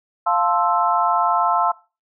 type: chord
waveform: sine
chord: F major seventh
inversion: none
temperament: equal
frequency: 698.5 / 880 / 1046.5 / 1318.5 Hz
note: F5 / A5 / C6 / E6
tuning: 0 / 0 / 0 / 0 cents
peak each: -21 dBFS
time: 0.26-1.72 s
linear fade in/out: 10 ms
effects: noise-tail reverb RT60 0.3 s tail -20 dB re dry